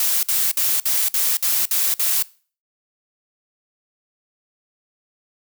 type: noise bursts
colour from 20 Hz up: blue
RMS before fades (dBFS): -19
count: 8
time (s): 0-2.225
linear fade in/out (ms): 2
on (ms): 230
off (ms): 55
effects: noise-tail reverb RT60 0.4 s tail -21 dB re dry